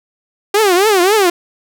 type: tone with vibrato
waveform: sawtooth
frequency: 392 Hz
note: G4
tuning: in tune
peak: -5 dBFS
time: 0.54-1.3 s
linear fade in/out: 5 ms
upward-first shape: triangle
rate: 3.7 Hz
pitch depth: 240 cents each way
effects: none